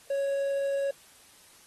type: tone with quantisation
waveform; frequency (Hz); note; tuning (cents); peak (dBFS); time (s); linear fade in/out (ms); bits
triangle; 554.4; C#5; 0; -24; 0.1-0.91; 5; 9
effects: white hiss -56 dBFS RMS until 1.66 s + AAC 32 kbps